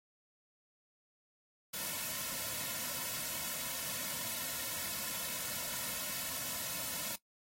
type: noise with comb filter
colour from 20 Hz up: white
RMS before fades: -39 dBFS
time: 1.73-7.16 s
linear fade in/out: 10 ms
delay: 2.5 ms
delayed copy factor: -0.7
effects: noise-tail reverb RT60 0.1 s tail -19 dB re dry + AAC 48 kbps